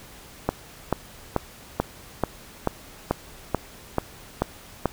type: click train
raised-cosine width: 1 ms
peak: -6 dBFS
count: 11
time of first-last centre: 0.49-4.857 s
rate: 2.29 Hz
effects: pink hiss -46 dBFS RMS until 4.92 s